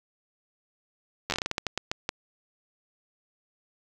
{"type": "slowing click train", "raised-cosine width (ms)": 0.2, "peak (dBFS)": -10, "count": 14, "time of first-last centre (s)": [1.3, 2.091], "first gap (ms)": 10, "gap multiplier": 1.27, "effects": ["8-bit"]}